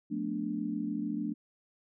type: chord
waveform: sine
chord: B half-diminished seventh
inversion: second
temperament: equal with one note detuned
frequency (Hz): 179.01 / 220 / 246.9 / 293.7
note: F3 / A3 / B3 / D4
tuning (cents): +43 / 0 / 0 / 0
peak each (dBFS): -40 / -35 / -40 / -35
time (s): 0.1-1.34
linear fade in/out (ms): 20
effects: none